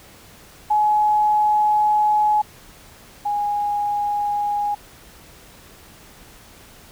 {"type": "tone pair in turn", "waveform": "sine", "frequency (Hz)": [845, 824.7], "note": ["G#5", "G#5"], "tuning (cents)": [30, -12], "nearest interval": "unison", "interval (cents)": 42, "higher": "first", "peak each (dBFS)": [-14, -19], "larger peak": "first", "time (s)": [[0.7, 2.42], [3.25, 4.75]], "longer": "first", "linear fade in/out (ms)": 10, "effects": ["pink hiss -46 dBFS RMS until 6.91 s"]}